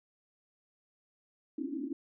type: band-pass noise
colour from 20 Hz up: pink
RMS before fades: -37 dBFS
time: 1.58-1.93 s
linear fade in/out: 5 ms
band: 250 to 330 Hz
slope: 96 dB/octave
effects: none